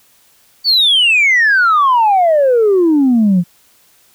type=exponential sweep; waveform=sine; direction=down; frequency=4611 to 168.6 Hz; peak=-6 dBFS; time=0.64-3.44 s; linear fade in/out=50 ms; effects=tanh soft clip ceiling -5 dBFS + white hiss -51 dBFS RMS until 4.14 s